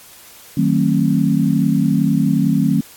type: chord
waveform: sine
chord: D# diminished seventh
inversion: none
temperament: just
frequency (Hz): 155.56 / 186.68 / 224 / 268.8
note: D#3 / F#3 / A3 / C4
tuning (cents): 0 / +16 / +31 / +47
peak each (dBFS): -18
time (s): 0.57-2.81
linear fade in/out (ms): 5
effects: white hiss -42 dBFS RMS until 2.96 s + AAC 64 kbps